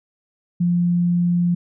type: tone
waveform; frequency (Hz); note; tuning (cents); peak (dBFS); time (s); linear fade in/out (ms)
sine; 174.61; F3; 0; -15; 0.6-1.55; 10
effects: none